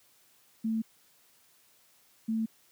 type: tone pair in turn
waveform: sine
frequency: 222.7 / 222.7 Hz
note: A3 / A3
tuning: +21 / +21 cents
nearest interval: unison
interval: 0 cents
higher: neither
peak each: -27 / -27 dBFS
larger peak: neither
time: 0.64-0.82 / 2.28-2.46 s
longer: neither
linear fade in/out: 10 ms
effects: white hiss -64 dBFS RMS until 2.71 s + high-pass 80 Hz 12 dB/octave